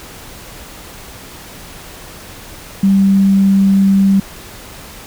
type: tone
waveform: sine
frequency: 195.3 Hz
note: G3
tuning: 6 cents flat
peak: -7 dBFS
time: 2.83-4.2 s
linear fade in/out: 5 ms
effects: pink hiss -34 dBFS RMS until 5.06 s